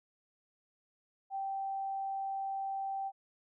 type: tone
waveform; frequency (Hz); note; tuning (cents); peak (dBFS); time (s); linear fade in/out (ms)
sine; 780; G5; -9; -34; 1.3-3.12; 50
effects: none